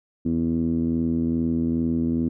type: tone with low-pass filter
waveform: 10% pulse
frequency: 82.41 Hz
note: E2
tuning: in tune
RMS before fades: -23 dBFS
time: 0.25-2.29 s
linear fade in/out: 10 ms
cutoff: 270 Hz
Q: 4.3
effects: none